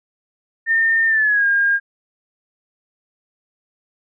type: tone with pitch glide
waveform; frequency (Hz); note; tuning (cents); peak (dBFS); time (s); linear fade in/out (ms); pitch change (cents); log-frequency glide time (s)
sine; 1814 to 1616.1; A#6 to G#6; -48 to -48; -13; 0.66-1.8; 50; -200; 1.07-1.46
effects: none